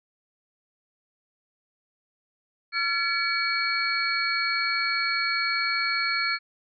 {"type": "tone cluster", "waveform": "sine", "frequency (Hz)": [1368, 1713, 2269, 4335], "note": ["F6", "A6", "C#7", "C#8"], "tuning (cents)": [-36, -47, 40, -39], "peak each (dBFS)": [-29, -31, -27, -29], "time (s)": [2.72, 6.39], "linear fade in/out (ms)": 50, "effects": []}